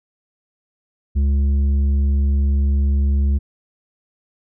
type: tone with tanh clipping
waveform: triangle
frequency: 69.9 Hz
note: C#2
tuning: 15 cents sharp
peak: -15 dBFS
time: 1.15-3.39 s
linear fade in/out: 20 ms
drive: 11 dB
effects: none